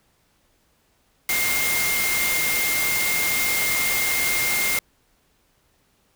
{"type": "tone in noise", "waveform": "sine", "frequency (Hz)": 2118, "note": "C7", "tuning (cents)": 21, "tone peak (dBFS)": -23, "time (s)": [1.29, 4.79], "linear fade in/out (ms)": 2, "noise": "white", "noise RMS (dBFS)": -24, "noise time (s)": [1.29, 4.79], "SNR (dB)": -2, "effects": ["pink hiss -64 dBFS RMS until 6.15 s"]}